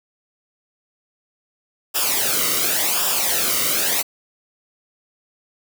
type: noise with flanger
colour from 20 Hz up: white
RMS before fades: -20 dBFS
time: 1.94-4.03 s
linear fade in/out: 20 ms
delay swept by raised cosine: 0.47 to 1.2 ms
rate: 0.9 Hz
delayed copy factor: -0.7
effects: none